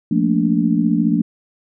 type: chord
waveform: sine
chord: Bb major seventh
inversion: second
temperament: just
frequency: 174.81 / 218.5 / 233.1 / 291.4 Hz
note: F3 / A3 / Bb3 / D4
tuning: +2 / -12 / 0 / -13 cents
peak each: -19 dBFS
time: 0.11-1.22 s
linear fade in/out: 5 ms
effects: none